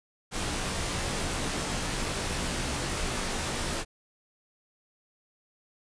pink noise with comb filter, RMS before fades -31 dBFS, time 0.31-3.85 s, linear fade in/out 50 ms, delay 19 ms, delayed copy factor -0.65, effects resampled to 22050 Hz

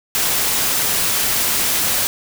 white noise, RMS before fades -18 dBFS, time 0.15-2.07 s, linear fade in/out 0 ms, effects none

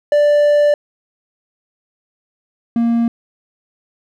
triangle tone pair in turn, 587.3 / 233.1 Hz, D5 / A#3, 0 / 0 cents, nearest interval octave + major third, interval 1600 cents, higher first, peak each -7 / -10 dBFS, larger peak first, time 0.12-0.74 / 2.76-3.08 s, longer first, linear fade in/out 2 ms, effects none

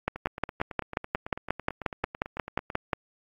two click trains, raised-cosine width 0.5 ms, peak -10 / -21 dBFS, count 17 / 24, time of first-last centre 0.08-2.932 / 0.16-2.701 s, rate 5.61 / 9.05 Hz, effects AAC 64 kbps

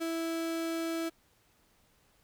35% pulse tone, 329.1 Hz, E4, 3 cents flat, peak -30 dBFS, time 0-1.1 s, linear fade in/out 20 ms, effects pink hiss -68 dBFS RMS until 2.23 s

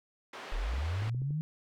pink band-pass noise, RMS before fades -45 dBFS, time 0.33-1.1 s, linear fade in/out 5 ms, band 430 to 3200 Hz, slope 12 dB/octave
sine linear sweep, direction up, 30.36 to 160.1 Hz, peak -30 dBFS, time 0.52-1.41 s, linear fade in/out 0 ms
clicks, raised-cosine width 3 ms, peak -34 dBFS, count 7, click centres 0.737 / 0.784 / 1.021 / 1.076 / 1.147 / 1.219 / 1.307 s
effects none

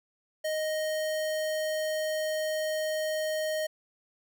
square tone, 622.3 Hz, D#5, in tune, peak -29 dBFS, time 0.44-3.67 s, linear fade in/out 10 ms, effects none

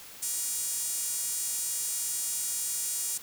sawtooth tone with high-pass filter, 476.7 Hz, A#4, 39 cents sharp, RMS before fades -32 dBFS, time 0.22-3.18 s, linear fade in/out 10 ms, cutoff 7900 Hz, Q 2.2, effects white hiss -47 dBFS RMS until 3.22 s

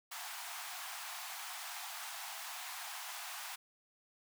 pink high-pass noise, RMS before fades -45 dBFS, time 0.11-3.56 s, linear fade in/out 10 ms, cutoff 690 Hz, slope 96 dB/octave, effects none

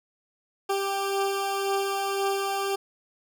20% pulse beating tone pair, 392 / 393.9 Hz, G4 / G4, 0 / +8 cents, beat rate 1.9 Hz, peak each -28 / -21 dBFS, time 0.69-2.76 s, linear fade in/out 10 ms, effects none

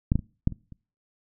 clicks, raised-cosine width 5 ms, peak -8 / -10 / -22 / -8 / -24 / -30 dBFS, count 6, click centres 0.119 / 0.156 / 0.192 / 0.474 / 0.523 / 0.723 s, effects noise-tail reverb RT60 0.4 s tail -25 dB re dry

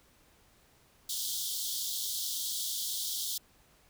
pink high-pass noise, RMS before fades -35 dBFS, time 1.09-3.38 s, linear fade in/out 5 ms, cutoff 3200 Hz, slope 96 dB/octave, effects pink hiss -64 dBFS RMS until 3.89 s

